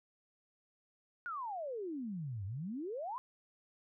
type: exponential two-way sweep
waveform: sine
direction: down then up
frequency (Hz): 1480 to 92 to 1061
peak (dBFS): -38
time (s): 1.26-3.18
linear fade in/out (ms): 0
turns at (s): 2.45
effects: none